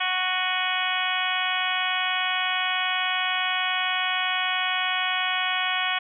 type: harmonic tone with a mistuned harmonic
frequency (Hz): 369.4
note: F#4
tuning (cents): -3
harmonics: 2 / 3 / 4 / 5 / 6 / 7 / 8 / 9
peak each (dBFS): -31 / -31 / -31 / -31 / -31 / -31 / -31 / -31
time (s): 0-5.99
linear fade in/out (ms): 10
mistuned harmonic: 7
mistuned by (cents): -51
effects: none